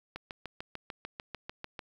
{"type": "click train", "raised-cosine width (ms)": 0.3, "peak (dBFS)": -23, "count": 12, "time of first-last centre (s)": [0.16, 1.792], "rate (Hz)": 6.74, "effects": ["9-bit"]}